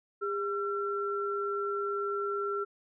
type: tone pair together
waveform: sine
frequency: 403.5 / 1354.5 Hz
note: G#4 / E6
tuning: -50 / +47 cents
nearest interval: octave + major sixth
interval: 2097 cents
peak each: -32 / -33 dBFS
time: 0.21-2.65 s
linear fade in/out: 20 ms
effects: none